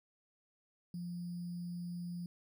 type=tone with sample-and-hold; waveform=sine; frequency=174.61 Hz; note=F3; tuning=in tune; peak=-39 dBFS; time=0.94-2.26 s; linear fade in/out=2 ms; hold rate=4900 Hz; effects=none